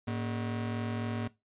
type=ring-modulated tone; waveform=40% pulse; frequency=170.7 Hz; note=F3; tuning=39 cents flat; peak=-28 dBFS; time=0.07-1.28 s; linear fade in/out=10 ms; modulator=63.4 Hz; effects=noise-tail reverb RT60 0.2 s tail -18 dB re dry + resampled to 8000 Hz